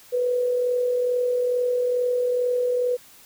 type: tone with amplitude modulation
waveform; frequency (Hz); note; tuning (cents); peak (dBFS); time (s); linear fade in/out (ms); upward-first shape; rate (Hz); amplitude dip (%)
sine; 493.9; B4; 0; -18; 0.12-2.97; 20; sine; 42.3; 35
effects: white hiss -50 dBFS RMS until 3.25 s

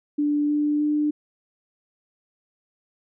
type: tone with pitch steps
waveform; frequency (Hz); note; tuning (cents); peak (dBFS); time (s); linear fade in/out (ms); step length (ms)
sine; 293.7 / 296.1 / 298.5; D4 / D4 / D4; 0 / +14 / +28; -19; 0.18-1.11; 10; 310
effects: none

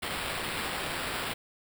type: noise with sample-and-hold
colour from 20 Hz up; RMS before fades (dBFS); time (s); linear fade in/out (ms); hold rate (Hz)
violet; -34; 0.02-1.34; 10; 6300
effects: none

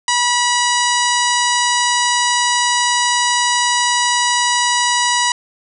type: harmonic tone with a mistuned harmonic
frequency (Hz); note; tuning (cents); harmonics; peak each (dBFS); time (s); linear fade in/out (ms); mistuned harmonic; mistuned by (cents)
972; B5; -28; 1 / 2 / 3 / 4 / 5 / 6 / 7 / 8 / 9; -17 / -20 / -22 / -23 / -24 / -25 / -25 / -26 / -27; 0.08-5.32; 2; 8; +23
effects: none

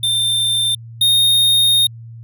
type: tone pair in turn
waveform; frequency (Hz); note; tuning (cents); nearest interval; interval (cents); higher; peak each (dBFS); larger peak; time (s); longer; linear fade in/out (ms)
square; 3588 / 3697; A7 / A#7; +33 / -15; minor second; 52; second; -15 / -11; second; 0.03-0.75 / 1.01-1.87; second; 5
effects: added 115 Hz sine -32 dBFS peak until 2.23 s

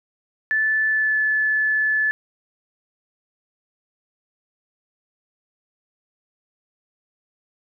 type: tone with pitch glide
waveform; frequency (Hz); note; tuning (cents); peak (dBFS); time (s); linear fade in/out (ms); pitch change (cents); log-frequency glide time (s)
sine; 1748 to 1731.9; A6 to A6; -12 to -28; -17; 0.51-2.11; 0; -16; 0.89-1.17
effects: none

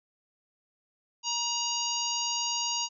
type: harmonic tone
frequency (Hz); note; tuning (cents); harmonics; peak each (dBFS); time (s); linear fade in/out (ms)
948; A#5; +29; 1 / 3 / 4 / 5 / 6 / 7; -35 / -34 / -42 / -34 / -39 / -33; 1.23-2.89; 50
effects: none

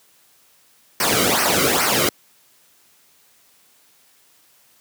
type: noise with flanger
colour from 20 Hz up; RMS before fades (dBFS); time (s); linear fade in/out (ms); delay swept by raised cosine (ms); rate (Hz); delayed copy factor
pink; -18; 1-2.09; 2; 0.27 to 1.18; 2.4; -0.8
effects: white hiss -56 dBFS RMS until 4.8 s + high-pass 100 Hz 12 dB/octave

